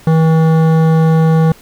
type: tone with hard clipping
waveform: sine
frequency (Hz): 160.8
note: E3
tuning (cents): -43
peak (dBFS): -9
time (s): 0.07-1.52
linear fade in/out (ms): 2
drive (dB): 14
effects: pink hiss -42 dBFS RMS until 1.61 s